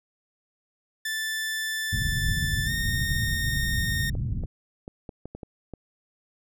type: tone with pitch glide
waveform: sawtooth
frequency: 1760 to 1841.1 Hz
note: A6 to A#6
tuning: 0 to -22 cents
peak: -24 dBFS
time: 1.05-4.1 s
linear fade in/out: 5 ms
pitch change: +78 cents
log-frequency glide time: 2.65-2.71 s
type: low-pass noise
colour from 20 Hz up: white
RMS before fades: -28 dBFS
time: 1.92-4.46 s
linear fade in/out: 10 ms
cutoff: 150 Hz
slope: 24 dB/octave
type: clicks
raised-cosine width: 2 ms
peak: -24 dBFS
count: 8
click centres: 4.152 / 4.437 / 4.879 / 5.092 / 5.256 / 5.35 / 5.432 / 5.737 s
effects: none